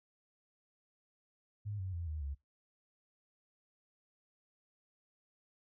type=tone with pitch steps; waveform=sine; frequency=103.6 / 93.91 / 85.13 / 77.17 / 69.95 Hz; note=G#2 / F#2 / F2 / D#2 / C#2; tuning=-4 / +26 / -44 / -14 / +16 cents; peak=-37 dBFS; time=1.65-2.35 s; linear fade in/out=20 ms; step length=140 ms; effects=noise-tail reverb RT60 0.2 s tail -23 dB re dry